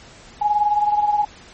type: beating tone pair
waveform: sine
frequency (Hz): 830.6 / 849.6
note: G#5 / G#5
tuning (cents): 0 / +39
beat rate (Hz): 19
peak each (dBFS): -16 / -22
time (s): 0.41-1.25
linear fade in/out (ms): 10
effects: pink hiss -44 dBFS RMS until 1.53 s + MP3 32 kbps